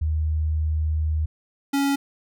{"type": "tone pair in turn", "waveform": ["sine", "square"], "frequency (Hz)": [77.78, 278.9], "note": ["D#2", "C#4"], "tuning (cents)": [0, 11], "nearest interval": "octave + minor seventh", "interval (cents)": 2211, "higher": "second", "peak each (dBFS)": -20, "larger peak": "neither", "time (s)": [[0.01, 1.26], [1.73, 1.96]], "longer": "first", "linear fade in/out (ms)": 10, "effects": []}